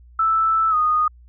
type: tone with pitch glide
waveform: sine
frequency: 1318.5 to 1237.3 Hz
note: E6 to D#6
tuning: 0 to -10 cents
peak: -15 dBFS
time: 0.19-1.08 s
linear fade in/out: 5 ms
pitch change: -110 cents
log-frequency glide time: 0.7-0.75 s
effects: added 60 Hz sine -44 dBFS peak until 1.28 s